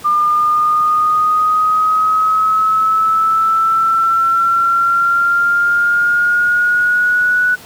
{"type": "exponential sweep", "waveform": "sine", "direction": "up", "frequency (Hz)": [1200, 1480], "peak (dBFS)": -10, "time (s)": [0.04, 7.56], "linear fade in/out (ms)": 20, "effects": ["pink hiss -37 dBFS RMS until 7.65 s", "high-pass 100 Hz 12 dB/octave"]}